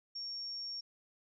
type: tone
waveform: sine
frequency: 5520 Hz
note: F8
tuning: 21 cents flat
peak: -39 dBFS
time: 0.15-0.81 s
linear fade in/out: 10 ms
effects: none